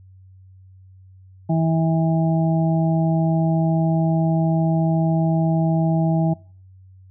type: harmonic tone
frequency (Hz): 162.4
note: E3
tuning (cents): -26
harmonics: 1 / 2 / 4 / 5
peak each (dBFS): -17 / -25 / -27 / -29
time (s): 1.49-6.34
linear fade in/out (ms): 10
effects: noise-tail reverb RT60 0.5 s tail -24 dB re dry + added 94 Hz sine -44 dBFS peak until 7.1 s